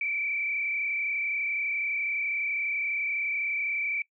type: tone with frequency modulation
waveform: sine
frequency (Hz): 2312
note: D7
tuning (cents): -28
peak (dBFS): -27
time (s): 0.01-4.02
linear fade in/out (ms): 2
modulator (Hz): 31.9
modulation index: 1.8
effects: noise-tail reverb RT60 0.1 s tail -21 dB re dry